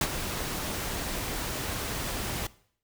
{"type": "noise with ADSR envelope", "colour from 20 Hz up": "pink", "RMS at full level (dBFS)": -24, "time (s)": [0.01, 2.47], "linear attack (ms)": 3, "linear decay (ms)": 52, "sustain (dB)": -9, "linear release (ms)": 4, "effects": ["noise-tail reverb RT60 0.6 s tail -20 dB re dry"]}